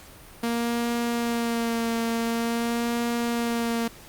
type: tone with vibrato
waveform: sawtooth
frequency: 233.1 Hz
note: A#3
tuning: in tune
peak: -20 dBFS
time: 0.43-3.88 s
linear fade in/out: 5 ms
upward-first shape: sine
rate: 0.47 Hz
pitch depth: 24 cents each way
effects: pink hiss -47 dBFS RMS until 4.08 s + Opus 48 kbps